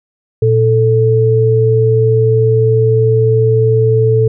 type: tone pair together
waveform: sine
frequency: 116.91 / 440 Hz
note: A#2 / A4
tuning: +5 / 0 cents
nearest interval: octave + major seventh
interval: 2295 cents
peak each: -10 dBFS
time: 0.42-4.28 s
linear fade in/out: 5 ms
effects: none